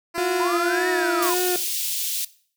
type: tone with pitch glide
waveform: 10% pulse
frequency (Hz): 340 to 324.8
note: F4 to E4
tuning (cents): -46 to -26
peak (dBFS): -18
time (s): 0.14-1.31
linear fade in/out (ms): 20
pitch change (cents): -80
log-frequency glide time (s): 0.68-0.9
type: tone with vibrato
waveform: 35% pulse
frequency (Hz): 355.3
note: F4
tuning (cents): +30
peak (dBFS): -20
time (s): 0.18-1.56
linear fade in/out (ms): 0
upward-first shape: sine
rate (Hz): 1.8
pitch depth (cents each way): 38
type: linear two-way sweep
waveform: sine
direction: up then down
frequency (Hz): 965 to 1864.7 to 965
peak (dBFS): -25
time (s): 0.4-1.34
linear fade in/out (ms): 0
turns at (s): 0.89
type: high-pass noise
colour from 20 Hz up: white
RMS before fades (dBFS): -26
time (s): 1.22-2.25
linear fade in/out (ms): 5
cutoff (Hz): 2800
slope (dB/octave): 24
effects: noise-tail reverb RT60 0.5 s tail -19 dB re dry